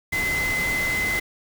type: tone in noise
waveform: sine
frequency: 2045 Hz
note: C7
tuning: 40 cents flat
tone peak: -22 dBFS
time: 0.12-1.2 s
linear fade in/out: 10 ms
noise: pink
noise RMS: -30 dBFS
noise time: 0.12-1.2 s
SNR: +5 dB
effects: none